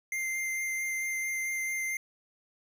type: tone with vibrato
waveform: square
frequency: 2093 Hz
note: C7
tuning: in tune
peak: -31 dBFS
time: 0.12-1.97 s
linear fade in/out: 2 ms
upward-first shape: sine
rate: 4.5 Hz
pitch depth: 9 cents each way
effects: none